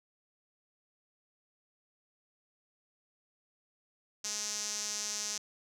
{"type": "tone with band-pass filter", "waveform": "sawtooth", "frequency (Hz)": 209.9, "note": "G#3", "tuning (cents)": 19, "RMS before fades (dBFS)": -37, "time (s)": [4.24, 5.38], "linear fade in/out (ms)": 5, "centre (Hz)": 6100, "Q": 4.6, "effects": []}